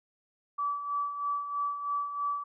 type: tone with tremolo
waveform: sine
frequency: 1152 Hz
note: D6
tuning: 34 cents flat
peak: -27 dBFS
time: 0.58-2.44 s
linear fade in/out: 10 ms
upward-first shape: sine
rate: 3.1 Hz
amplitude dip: 60%
effects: none